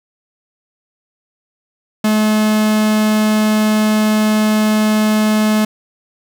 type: tone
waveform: 45% pulse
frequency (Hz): 214.6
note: A3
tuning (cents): -43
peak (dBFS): -11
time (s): 2.04-5.65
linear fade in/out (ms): 5
effects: none